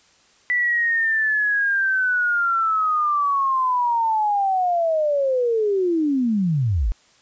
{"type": "linear sweep", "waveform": "sine", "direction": "down", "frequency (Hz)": [1975.5, 39], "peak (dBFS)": -17, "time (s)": [0.5, 6.92], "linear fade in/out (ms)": 0, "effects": ["white hiss -56 dBFS RMS until 7.21 s", "resampled to 16000 Hz"]}